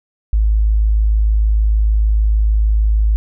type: tone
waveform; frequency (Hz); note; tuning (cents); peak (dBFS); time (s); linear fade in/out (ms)
sine; 53.3; G#1; +46; -10; 0.33-3.16; 0
effects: none